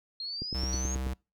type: exponential sweep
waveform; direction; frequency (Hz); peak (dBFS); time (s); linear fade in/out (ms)
sine; up; 4186 to 6645; -34; 0.2-0.95; 2
type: click train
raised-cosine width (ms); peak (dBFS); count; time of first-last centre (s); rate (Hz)
3; -24; 7; 0.42-1.068; 9.26
type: tone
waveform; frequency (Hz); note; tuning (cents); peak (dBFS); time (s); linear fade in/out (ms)
square; 65; C2; -11; -32; 0.54-1.14; 10
type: tone with exponential decay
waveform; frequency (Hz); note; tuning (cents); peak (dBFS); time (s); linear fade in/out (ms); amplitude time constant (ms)
sine; 4423; C#8; -5; -33; 0.73-0.89; 1; 34
effects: noise-tail reverb RT60 0.3 s tail -26 dB re dry